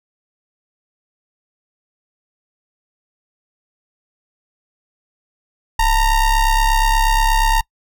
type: ring-modulated tone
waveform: square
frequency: 466.2 Hz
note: A#4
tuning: in tune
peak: -10 dBFS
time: 5.79-7.61 s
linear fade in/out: 5 ms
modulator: 432 Hz
effects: noise-tail reverb RT60 0.1 s tail -25 dB re dry

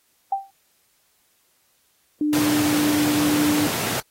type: tone with exponential decay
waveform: sine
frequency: 784 Hz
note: G5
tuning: in tune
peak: -16 dBFS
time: 0.32-0.51 s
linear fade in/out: 5 ms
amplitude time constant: 41 ms
type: tone with pitch glide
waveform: sine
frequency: 299.6 to 297.7 Hz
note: D4 to D4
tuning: +35 to +24 cents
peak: -18 dBFS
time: 2.21-3.67 s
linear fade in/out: 2 ms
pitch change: -11 cents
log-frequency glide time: 2.36-2.74 s
type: high-pass noise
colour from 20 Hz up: pink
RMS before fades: -26 dBFS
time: 2.33-4 s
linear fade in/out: 0 ms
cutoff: 100 Hz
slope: 48 dB/octave
effects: white hiss -64 dBFS RMS until 4.1 s + AAC 48 kbps

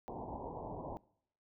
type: low-pass noise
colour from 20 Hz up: white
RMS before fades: -44 dBFS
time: 0.08-0.97 s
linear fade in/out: 0 ms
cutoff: 980 Hz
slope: 96 dB/octave
effects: noise-tail reverb RT60 0.7 s tail -23 dB re dry

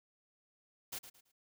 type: noise with echo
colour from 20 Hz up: white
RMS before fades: -42 dBFS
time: 0.92-0.99 s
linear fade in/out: 10 ms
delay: 110 ms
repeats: 3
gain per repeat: -11 dB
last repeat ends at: 1.32 s
effects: none

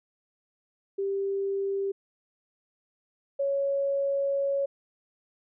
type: tone pair in turn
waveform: sine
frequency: 393.6 / 555.5 Hz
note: G4 / C#5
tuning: +7 / +4 cents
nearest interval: tritone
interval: 597 cents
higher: second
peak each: -26 / -24 dBFS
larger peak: second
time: 0.98-1.92 / 3.39-4.66 s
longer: second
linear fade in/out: 10 ms
effects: none

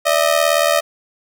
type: ring-modulated tone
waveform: sawtooth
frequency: 622.3 Hz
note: D#5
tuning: in tune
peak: -6 dBFS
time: 0.05-0.81 s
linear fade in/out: 20 ms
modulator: 39 Hz
effects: none

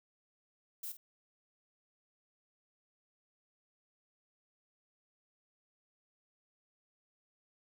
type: noise with echo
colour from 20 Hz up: violet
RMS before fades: -42 dBFS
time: 0.83-0.92 s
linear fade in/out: 5 ms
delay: 50 ms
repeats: 1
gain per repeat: -12 dB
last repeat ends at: 0.97 s
effects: none

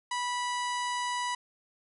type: harmonic tone with a mistuned harmonic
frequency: 981 Hz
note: B5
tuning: 12 cents flat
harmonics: 1 / 2 / 3 / 4 / 5 / 6 / 7 / 8 / 9 / 10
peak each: -31 / -37 / -41 / -43 / -45 / -47 / -48 / -49 / -50 / -51 dBFS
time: 0.11-1.35 s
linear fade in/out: 5 ms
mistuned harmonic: 6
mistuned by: +55 cents
effects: none

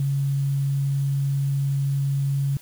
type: tone with quantisation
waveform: sine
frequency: 138.59 Hz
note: C#3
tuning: in tune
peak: -20 dBFS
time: 0-2.57 s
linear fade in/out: 2 ms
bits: 8
effects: white hiss -49 dBFS RMS until 2.61 s

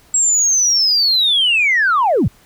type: linear sweep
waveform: sine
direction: down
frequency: 7690 to 69.3 Hz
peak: -10 dBFS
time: 0.14-2.28 s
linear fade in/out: 5 ms
effects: tanh soft clip ceiling -7 dBFS + pink hiss -50 dBFS RMS until 2.45 s

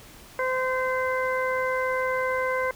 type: harmonic tone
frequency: 515 Hz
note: C5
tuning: 28 cents flat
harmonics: 1 / 2 / 3 / 4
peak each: -26 / -29 / -31 / -32 dBFS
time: 0.39-2.71 s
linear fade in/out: 2 ms
effects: pink hiss -48 dBFS RMS until 2.75 s

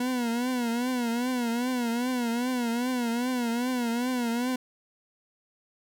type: tone with vibrato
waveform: 40% pulse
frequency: 242.9 Hz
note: B3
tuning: 29 cents flat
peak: -25 dBFS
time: 0-4.56 s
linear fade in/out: 5 ms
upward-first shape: triangle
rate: 2.5 Hz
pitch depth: 110 cents each way
effects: none

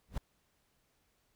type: noise with exponential growth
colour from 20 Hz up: brown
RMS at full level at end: -29 dBFS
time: 0.08-0.18 s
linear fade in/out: 5 ms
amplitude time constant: 20 ms
effects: pink hiss -75 dBFS RMS until 1.35 s

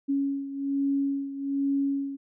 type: beating tone pair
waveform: sine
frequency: 277.2 / 278.4 Hz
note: C#4 / C#4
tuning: 0 / +8 cents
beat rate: 1.2 Hz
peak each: -26 / -31 dBFS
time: 0.08-2.17 s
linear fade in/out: 20 ms
effects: none

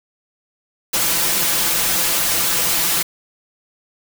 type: noise with comb filter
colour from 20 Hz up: white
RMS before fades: -18 dBFS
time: 0.93-3.03 s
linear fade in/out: 10 ms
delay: 5.9 ms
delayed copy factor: +0.75
effects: none

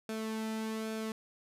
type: tone with flanger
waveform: sawtooth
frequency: 220.2 Hz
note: A3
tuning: 2 cents sharp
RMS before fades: -37 dBFS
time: 0.09-1.12 s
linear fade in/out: 2 ms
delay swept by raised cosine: 1 to 1.83 ms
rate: 1.2 Hz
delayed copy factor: -0.5
effects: resampled to 32000 Hz

